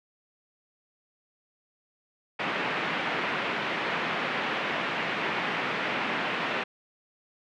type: band-pass noise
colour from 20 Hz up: white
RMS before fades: -30 dBFS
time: 2.39-6.64 s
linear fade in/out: 10 ms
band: 150 to 2600 Hz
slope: 24 dB/octave
effects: none